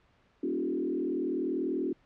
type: tone with frequency modulation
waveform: sine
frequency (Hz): 320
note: D#4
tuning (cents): +49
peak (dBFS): -28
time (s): 0.43-1.93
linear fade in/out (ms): 5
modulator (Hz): 40.4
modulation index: 1.7
effects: pink hiss -66 dBFS RMS until 2.05 s + low-pass 3000 Hz 12 dB/octave